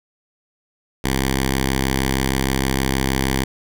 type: tone with notch filter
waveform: 5% pulse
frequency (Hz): 66.4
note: C2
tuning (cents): +26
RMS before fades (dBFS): -20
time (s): 1.04-3.44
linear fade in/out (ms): 5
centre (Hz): 590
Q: 1
effects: none